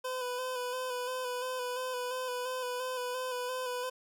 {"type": "tone with vibrato", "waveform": "25% pulse", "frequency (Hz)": 503, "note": "B4", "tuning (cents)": 32, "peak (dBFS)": -30, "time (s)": [0.04, 3.9], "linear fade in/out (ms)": 10, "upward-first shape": "square", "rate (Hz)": 2.9, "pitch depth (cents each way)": 27, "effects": []}